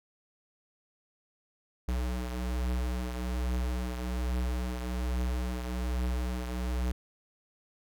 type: beating tone pair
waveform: square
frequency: 61.5 / 62.7 Hz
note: B1 / B1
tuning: -7 / +27 cents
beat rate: 1.2 Hz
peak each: -31 / -39 dBFS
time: 1.88-6.92 s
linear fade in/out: 5 ms
effects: none